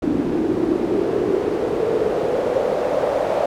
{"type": "noise with band-pass filter sweep", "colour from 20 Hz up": "pink", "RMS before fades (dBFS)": -20, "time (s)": [0.02, 3.46], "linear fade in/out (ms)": 5, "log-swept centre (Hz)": [300, 620], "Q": 5, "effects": []}